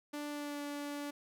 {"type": "tone with pitch glide", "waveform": "sawtooth", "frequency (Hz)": [293.7, 289], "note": ["D4", "D4"], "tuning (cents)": [0, -28], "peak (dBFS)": -35, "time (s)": [0.13, 1.11], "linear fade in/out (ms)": 10, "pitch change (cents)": -28, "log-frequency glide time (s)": [0.29, 0.61], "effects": []}